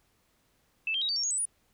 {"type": "tone with pitch steps", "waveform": "sine", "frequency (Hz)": [2637, 3172, 3816, 4591, 5523, 6645, 7994, 9617], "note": ["E7", "G7", "A#7", "D8", "F8", "G#8", "B8", "D9"], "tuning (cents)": [0, 20, 40, -40, -20, 0, 20, 40], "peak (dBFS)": -27, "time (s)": [0.87, 1.454], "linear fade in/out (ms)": 2, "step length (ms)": 73, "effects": ["pink hiss -70 dBFS RMS until 1.73 s"]}